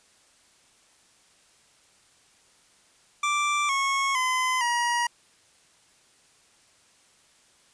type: tone with pitch steps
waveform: 25% pulse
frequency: 1174.7 / 1096 / 1022.6 / 954.2 Hz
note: D6 / C#6 / C6 / A#5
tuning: 0 / -20 / -40 / +40 cents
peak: -19 dBFS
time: 3.23-5.07 s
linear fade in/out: 5 ms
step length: 460 ms
effects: white hiss -60 dBFS RMS until 7.73 s + resampled to 22050 Hz

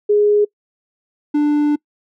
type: tone pair in turn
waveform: sine / triangle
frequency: 415.3 / 295.4 Hz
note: G#4 / D4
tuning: 0 / +10 cents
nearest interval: tritone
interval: 590 cents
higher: first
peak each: -10 dBFS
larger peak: neither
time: 0.09-0.45 / 1.34-1.76 s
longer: second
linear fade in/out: 10 ms
effects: noise-tail reverb RT60 0.1 s tail -24 dB re dry

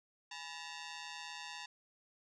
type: ring-modulated tone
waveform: 10% pulse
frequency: 908 Hz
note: A#5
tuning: 46 cents flat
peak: -33 dBFS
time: 0.31-1.66 s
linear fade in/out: 5 ms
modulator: 78.4 Hz
effects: resampled to 22050 Hz

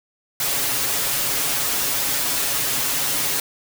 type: noise with comb filter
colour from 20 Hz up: white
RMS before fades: -22 dBFS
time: 0.4-3.4 s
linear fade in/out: 2 ms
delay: 7.2 ms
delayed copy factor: +0.8
effects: none

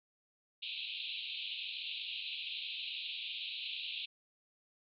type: band-pass noise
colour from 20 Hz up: pink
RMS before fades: -42 dBFS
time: 0.62-4.06 s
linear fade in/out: 10 ms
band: 2500 to 4100 Hz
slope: 96 dB/octave
effects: none

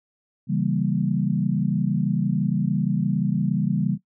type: chord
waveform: sine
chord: C# diminished seventh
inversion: none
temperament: equal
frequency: 138.59 / 164.81 / 196 / 233.1 Hz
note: C#3 / E3 / G3 / Bb3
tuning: 0 / 0 / 0 / 0 cents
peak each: -25 / -25 / -24 / -28 dBFS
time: 0.47-3.98 s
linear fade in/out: 50 ms
effects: noise-tail reverb RT60 0.1 s tail -17 dB re dry

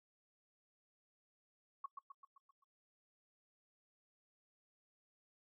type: tone with echo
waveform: sine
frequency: 1108.7 Hz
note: C#6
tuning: in tune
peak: -40 dBFS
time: 1.84-1.86 s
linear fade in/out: 5 ms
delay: 130 ms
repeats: 6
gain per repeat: -5 dB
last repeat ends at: 2.64 s
effects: noise-tail reverb RT60 0.1 s tail -22 dB re dry

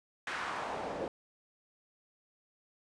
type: noise with band-pass filter sweep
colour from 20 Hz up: pink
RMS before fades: -38 dBFS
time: 0.27-1.08 s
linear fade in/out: 2 ms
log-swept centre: 1700 to 440 Hz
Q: 1.7
effects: resampled to 22050 Hz

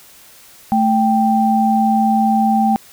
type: tone pair together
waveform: sine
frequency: 220 / 784.8 Hz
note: A3 / G5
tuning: 0 / +2 cents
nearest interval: octave + minor seventh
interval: 2202 cents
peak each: -14 dBFS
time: 0.72-2.76 s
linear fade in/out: 0 ms
effects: white hiss -44 dBFS RMS until 2.92 s

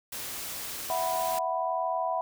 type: noise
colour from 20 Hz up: white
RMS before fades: -37 dBFS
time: 0.12-1.39 s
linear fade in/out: 5 ms
type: chord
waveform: sine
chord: E suspended second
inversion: none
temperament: equal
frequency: 659.3 / 740 / 987.8 Hz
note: E5 / F#5 / B5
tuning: 0 / 0 / 0 cents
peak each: -31 dBFS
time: 0.9-2.21 s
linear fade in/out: 0 ms
effects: none

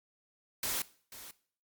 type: noise with echo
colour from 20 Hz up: white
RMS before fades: -34 dBFS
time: 0.63-0.82 s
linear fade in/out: 2 ms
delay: 490 ms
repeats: 1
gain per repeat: -14 dB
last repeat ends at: 1.31 s
effects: noise-tail reverb RT60 0.5 s tail -19 dB re dry + Opus 48 kbps

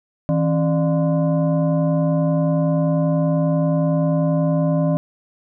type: tone with frequency modulation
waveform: sine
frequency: 161.8 Hz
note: E3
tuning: 32 cents flat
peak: -15 dBFS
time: 0.29-4.97 s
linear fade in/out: 0 ms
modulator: 434 Hz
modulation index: 0.97
effects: none

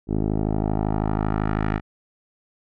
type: tone with low-pass filter sweep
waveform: 10% pulse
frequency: 52.7 Hz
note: G#1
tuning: 26 cents sharp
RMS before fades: -23 dBFS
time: 0.07-1.81 s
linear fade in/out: 50 ms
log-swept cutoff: 410 to 1900 Hz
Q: 1.5
effects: none

